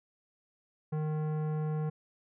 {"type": "tone with tanh clipping", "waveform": "sine", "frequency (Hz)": 153.9, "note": "D#3", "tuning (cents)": -19, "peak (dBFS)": -32, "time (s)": [0.92, 1.9], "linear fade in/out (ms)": 10, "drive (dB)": 15, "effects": []}